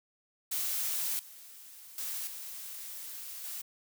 blue noise with level steps, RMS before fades -33 / -51 / -37 / -43 / -40 dBFS, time 0.51-3.62 s, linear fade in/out 10 ms, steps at 1.19 / 1.98 / 2.27 / 3.44 s, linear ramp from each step 2 ms, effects none

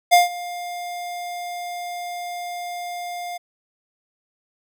square tone with ADSR envelope, 705 Hz, F5, 16 cents sharp, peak -9 dBFS, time 0.11-3.38 s, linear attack 24 ms, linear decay 150 ms, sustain -20 dB, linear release 14 ms, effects none

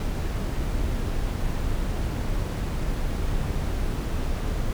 brown noise, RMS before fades -26 dBFS, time 0-4.73 s, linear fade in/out 2 ms, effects none

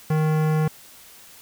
sine tone with hard clipping, 155.56 Hz, D#3, in tune, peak -20 dBFS, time 0.1-0.68 s, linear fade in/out 5 ms, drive 18 dB, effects white hiss -47 dBFS RMS until 1.41 s

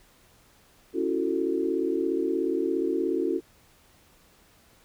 sine chord, F# minor seventh, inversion second, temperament just, 277.5 / 333 / 370 / 444 Hz, C#4 / E4 / F#4 / A4, +2 / +18 / 0 / +16 cents, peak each -31 / -28 / -28 / -31 dBFS, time 0.93-3.41 s, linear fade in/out 50 ms, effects pink hiss -59 dBFS RMS until 4.84 s

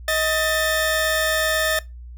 sawtooth tone pair together, 630 / 1781.9 Hz, D#5 / A6, +21 / +21 cents, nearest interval octave + tritone, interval 1800 cents, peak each -18 dBFS, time 0.08-1.79 s, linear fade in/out 2 ms, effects noise-tail reverb RT60 0.2 s tail -20 dB re dry + added 60 Hz sine -35 dBFS peak until 2.17 s

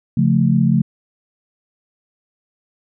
sine chord, Db augmented, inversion none, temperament equal, 138.59 / 174.61 / 220 Hz, Db3 / F3 / A3, 0 / 0 / 0 cents, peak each -16 dBFS, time 0.17-0.82 s, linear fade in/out 5 ms, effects none

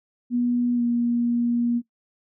sine tone with pitch glide, 242.8 to 238.1 Hz, B3 to A#3, -29 to +37 cents, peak -19 dBFS, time 0.3-1.82 s, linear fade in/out 50 ms, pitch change -34 cents, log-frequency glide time 0.75-0.82 s, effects noise-tail reverb RT60 0.1 s tail -18 dB re dry

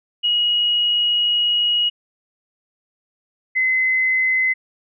sine tone pair in turn, 2897 / 2044 Hz, F#7 / C7, -37 / -41 cents, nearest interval tritone, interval 604 cents, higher first, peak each -15 dBFS, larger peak neither, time 0.23-1.9 / 3.55-4.54 s, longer first, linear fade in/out 20 ms, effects none

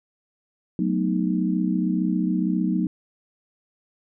sine chord, B dominant seventh, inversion second, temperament equal, 185 / 220 / 246.9 / 311.1 Hz, F#3 / A3 / B3 / D#4, 0 / 0 / 0 / 0 cents, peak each -23 / -28 / -27 / -26 dBFS, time 0.79-2.87 s, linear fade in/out 2 ms, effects none

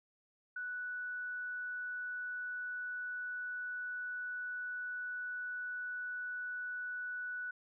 sine tone, 1480 Hz, F#6, in tune, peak -38 dBFS, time 0.56-7.51 s, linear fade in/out 5 ms, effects none

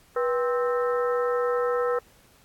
harmonic tone with a mistuned harmonic, 261.6 Hz, C4, in tune, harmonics 2 / 3 / 4 / 5 / 6 / 7, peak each -23 / -37 / -35 / -30 / -43 / -39 dBFS, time 0.16-1.99 s, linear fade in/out 5 ms, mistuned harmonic 2, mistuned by -120 cents, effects pink hiss -58 dBFS RMS until 2.44 s + AAC 64 kbps

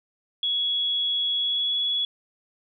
sine tone with pitch glide, 3355 to 3380 Hz, G#7 to G#7, +17 to +30 cents, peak -22 dBFS, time 0.43-2.05 s, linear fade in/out 2 ms, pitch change +13 cents, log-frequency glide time 1.37-1.74 s, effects none

